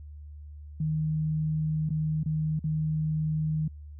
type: tone with dropouts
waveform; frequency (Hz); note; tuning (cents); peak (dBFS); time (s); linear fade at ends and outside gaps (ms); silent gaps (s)
sine; 155.56; D#3; 0; -25; 0.8-3.68; 5; 1.892-1.904 / 2.234-2.259 / 2.593-2.64
effects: added 74 Hz sine -41 dBFS peak until 3.99 s